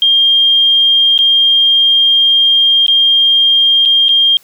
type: tone with dropouts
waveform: sine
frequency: 3209 Hz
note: G7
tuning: 40 cents sharp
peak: -6 dBFS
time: 0.02-4.37 s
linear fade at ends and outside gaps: 1 ms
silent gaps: 1.178-1.189 / 2.864-2.881 / 3.853-3.857 / 4.084-4.091 s
effects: white hiss -47 dBFS RMS until 4.43 s